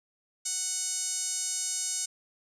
5% pulse tone with band-pass filter, 740 Hz, F#5, in tune, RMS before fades -32 dBFS, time 0.45-2.06 s, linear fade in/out 10 ms, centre 7300 Hz, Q 2.5, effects none

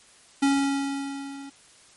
square tone with level ramp, 277.2 Hz, C#4, in tune, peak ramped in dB -18 to -39 dBFS, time 0.42-1.5 s, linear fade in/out 10 ms, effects white hiss -54 dBFS RMS until 1.96 s + MP3 48 kbps

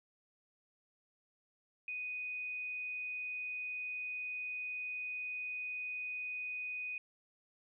sine tone, 2489 Hz, D#7, in tune, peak -38 dBFS, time 1.88-6.98 s, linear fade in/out 2 ms, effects none

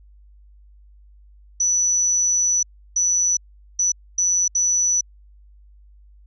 sine tone bursts at uneven times, 5940 Hz, F#8, 6 cents sharp, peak -16 dBFS, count 5, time 1.6-2.63 / 2.96-3.37 / 3.79-3.92 / 4.18-4.48 / 4.55-5.01 s, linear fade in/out 5 ms, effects added 50 Hz sine -46 dBFS peak until 6.26 s

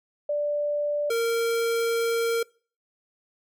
sine / square tone pair in turn, 587.3 / 461.9 Hz, D5 / A#4, 0 / -16 cents, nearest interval major third, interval 416 cents, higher first, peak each -23 dBFS, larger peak neither, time 0.29-1.1 / 1.1-2.43 s, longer second, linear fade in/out 5 ms, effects noise-tail reverb RT60 0.4 s tail -24 dB re dry

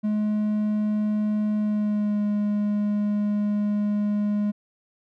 triangle tone with pitch glide, 211.4 to 207.4 Hz, G#3 to G#3, +31 to -2 cents, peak -19 dBFS, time 0.03-4.52 s, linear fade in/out 20 ms, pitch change -33 cents, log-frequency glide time 1.57-2.23 s, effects none

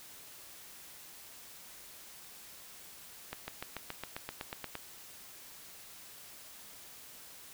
accelerating click train, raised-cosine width 0.3 ms, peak -22 dBFS, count 12, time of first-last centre 3.33-4.753 s, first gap 150 ms, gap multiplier 0.97, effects white hiss -52 dBFS RMS until 7.53 s

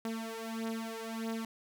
sawtooth beating tone pair, 224.4 / 226 Hz, A3 / A3, +34 / +47 cents, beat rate 1.6 Hz, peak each -35 / -36 dBFS, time 0.05-1.45 s, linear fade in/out 2 ms, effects none

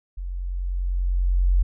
sine tone with level ramp, 45.05 Hz, F#1, 45 cents flat, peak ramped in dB -28 to -14 dBFS, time 0.17-1.63 s, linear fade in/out 10 ms, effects none

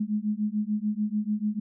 sine beating tone pair, 207.7 / 214.5 Hz, G#3 / A3, 0 / -44 cents, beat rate 6.8 Hz, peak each -28 dBFS, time 0-1.6 s, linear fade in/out 10 ms, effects none

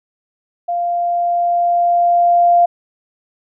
sine tone with level ramp, 696 Hz, F5, 6 cents flat, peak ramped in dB -16 to -7 dBFS, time 0.68-2.66 s, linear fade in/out 10 ms, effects none

